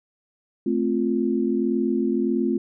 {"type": "chord", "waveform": "sine", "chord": "F major", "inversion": "first", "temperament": "equal", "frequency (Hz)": [220, 261.6, 349.2], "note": ["A3", "C4", "F4"], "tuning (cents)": [0, 0, 0], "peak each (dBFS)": -24, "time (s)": [0.66, 2.58], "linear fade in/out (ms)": 5, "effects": []}